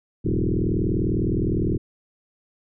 sine tone with frequency modulation, 110 Hz, A2, in tune, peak -19 dBFS, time 0.24-1.78 s, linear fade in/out 20 ms, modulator 39.8 Hz, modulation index 6.9, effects none

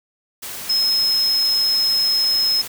sine tone in noise, 5160 Hz, E8, 38 cents flat, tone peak -15 dBFS, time 0.69-2.62 s, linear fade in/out 10 ms, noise white, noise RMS -31 dBFS, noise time 0.42-2.68 s, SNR +13 dB, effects none

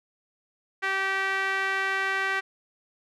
sawtooth tone with band-pass filter, 386.7 Hz, G4, 24 cents flat, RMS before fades -27 dBFS, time 0.82-2.41 s, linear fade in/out 20 ms, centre 1800 Hz, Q 2.8, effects none

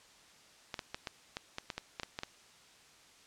clicks, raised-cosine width 0.2 ms, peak -20 dBFS, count 12, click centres 0.742 / 0.792 / 0.945 / 1.072 / 1.369 / 1.584 / 1.702 / 1.78 / 1.998 / 2.033 / 2.189 / 2.234 s, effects white hiss -60 dBFS RMS until 3.26 s + low-pass 7000 Hz 12 dB/octave

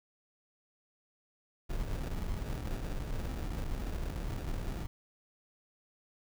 brown noise with sample-and-hold, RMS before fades -36 dBFS, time 1.69-4.87 s, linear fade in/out 10 ms, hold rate 1050 Hz, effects none

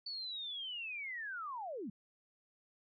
sine linear sweep, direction down, 4518 to 174.61 Hz, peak -40 dBFS, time 0.06-1.9 s, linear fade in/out 5 ms, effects none

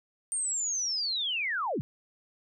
sine linear sweep, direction down, 8850 to 87.2 Hz, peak -28 dBFS, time 0.32-1.81 s, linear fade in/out 0 ms, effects none

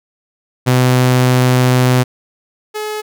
sawtooth tone pair in turn, 126.6 / 425.8 Hz, B2 / G#4, +43 / +43 cents, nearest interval octave + major sixth, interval 2100 cents, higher second, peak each -5 / -16 dBFS, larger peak first, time 0.66-2.04 / 2.74-3.02 s, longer first, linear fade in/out 20 ms, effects none

